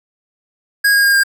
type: tone with pitch steps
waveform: square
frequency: 1642 / 1629.7 / 1617.5 / 1605.4 Hz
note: G#6 / G#6 / G#6 / G6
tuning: -20 / -33 / -46 / +41 cents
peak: -10 dBFS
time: 0.84-1.236 s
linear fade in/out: 10 ms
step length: 99 ms
effects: none